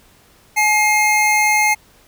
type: tone pair together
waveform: square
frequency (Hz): 849 / 2125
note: G#5 / C7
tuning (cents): +38 / +26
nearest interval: octave + major third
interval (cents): 1588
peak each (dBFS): -17 / -15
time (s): 0.56-1.75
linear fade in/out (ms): 20
effects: pink hiss -51 dBFS RMS until 2.07 s